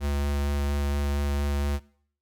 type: tone with vibrato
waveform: square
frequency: 71.4 Hz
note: D2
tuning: 48 cents flat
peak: -25 dBFS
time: 0-1.8 s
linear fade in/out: 50 ms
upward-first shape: sine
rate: 4.3 Hz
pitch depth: 10 cents each way
effects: noise-tail reverb RT60 0.6 s tail -22 dB re dry